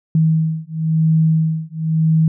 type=beating tone pair; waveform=sine; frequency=159.2 / 160.17 Hz; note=D#3 / E3; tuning=+40 / -49 cents; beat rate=0.97 Hz; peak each=-16 / -16 dBFS; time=0.15-2.28 s; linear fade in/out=2 ms; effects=none